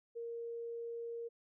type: tone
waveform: sine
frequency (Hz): 466.2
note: A#4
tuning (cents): 0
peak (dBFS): -40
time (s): 0.15-1.29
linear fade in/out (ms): 20
effects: none